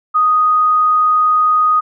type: tone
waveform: sine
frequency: 1244.5 Hz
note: D#6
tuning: in tune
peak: -9 dBFS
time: 0.14-1.81 s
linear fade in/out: 20 ms
effects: none